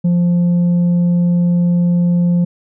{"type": "tone with tanh clipping", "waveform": "sine", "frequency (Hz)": 174.61, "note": "F3", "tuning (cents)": 0, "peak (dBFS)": -11, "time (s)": [0.04, 2.45], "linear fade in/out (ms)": 10, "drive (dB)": 3, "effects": []}